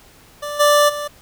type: tone with level steps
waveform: 25% pulse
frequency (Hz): 587.3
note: D5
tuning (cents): 0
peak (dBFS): -21 / -7 / -20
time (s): 0.42-1.08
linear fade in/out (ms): 10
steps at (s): 0.59 / 0.88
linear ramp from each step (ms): 20
effects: pink hiss -48 dBFS RMS until 1.21 s